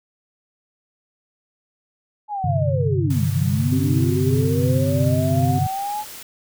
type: linear two-way sweep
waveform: sine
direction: down then up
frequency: 856 to 143.6 to 856 Hz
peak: -23 dBFS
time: 2.28-6.05 s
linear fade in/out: 50 ms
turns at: 3.3 s
type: chord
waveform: sine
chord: G suspended fourth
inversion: none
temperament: just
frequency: 98 / 130.67 / 147 Hz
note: G2 / C3 / D3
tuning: 0 / -2 / +2 cents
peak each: -22 dBFS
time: 2.44-5.67 s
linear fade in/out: 5 ms
type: noise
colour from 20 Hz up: white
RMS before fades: -37 dBFS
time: 3.1-6.23 s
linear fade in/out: 5 ms
type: harmonic tone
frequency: 127.9 Hz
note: C3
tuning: 39 cents flat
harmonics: 1 / 2 / 3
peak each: -27 / -23 / -33 dBFS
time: 3.72-5.59 s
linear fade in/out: 5 ms
effects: none